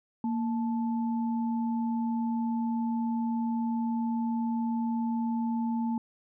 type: tone pair together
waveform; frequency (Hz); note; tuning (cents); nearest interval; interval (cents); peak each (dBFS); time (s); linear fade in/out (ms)
sine; 231.8 / 875; A#3 / A5; -10 / -10; octave + major seventh; 2300; -27 / -37; 0.24-5.98; 2
effects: none